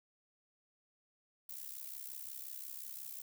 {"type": "noise with amplitude modulation", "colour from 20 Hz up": "violet", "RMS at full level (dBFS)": -43, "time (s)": [1.49, 3.22], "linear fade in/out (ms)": 5, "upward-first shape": "sine", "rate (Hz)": 65.6, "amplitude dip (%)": 80, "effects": []}